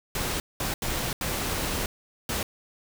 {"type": "noise bursts at uneven times", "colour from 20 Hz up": "pink", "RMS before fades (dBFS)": -29, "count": 5, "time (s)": [[0.15, 0.4], [0.6, 0.74], [0.82, 1.13], [1.21, 1.86], [2.29, 2.43]], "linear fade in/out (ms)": 2, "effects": []}